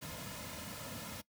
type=noise with comb filter; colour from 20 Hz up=pink; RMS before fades=-45 dBFS; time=0.01-1.22 s; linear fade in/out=20 ms; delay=2.6 ms; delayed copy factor=-0.65; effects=noise-tail reverb RT60 0.1 s tail -20 dB re dry + high-pass 60 Hz 12 dB/octave